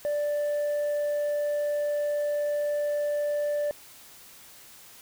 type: tone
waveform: sine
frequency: 587.3 Hz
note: D5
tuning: in tune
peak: -22 dBFS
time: 0.05-3.71 s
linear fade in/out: 0 ms
effects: tanh soft clip ceiling -24 dBFS + white hiss -50 dBFS RMS until 5.01 s